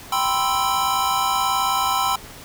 square chord, C major seventh, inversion second, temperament equal, 784 / 987.8 / 1046.5 / 1318.5 Hz, G5 / B5 / C6 / E6, 0 / 0 / 0 / 0 cents, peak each -25 dBFS, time 0.12-2.16 s, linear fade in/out 5 ms, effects pink hiss -40 dBFS RMS until 2.44 s

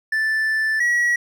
triangle tone pair in turn, 1760 / 1920.3 Hz, A6 / B6, 0 / -49 cents, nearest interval major second, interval 151 cents, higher second, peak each -16 / -14 dBFS, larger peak second, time 0.12-0.8 / 0.8-1.16 s, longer first, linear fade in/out 5 ms, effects none

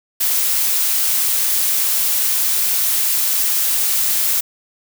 blue noise, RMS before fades -17 dBFS, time 0.2-4.41 s, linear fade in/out 10 ms, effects none

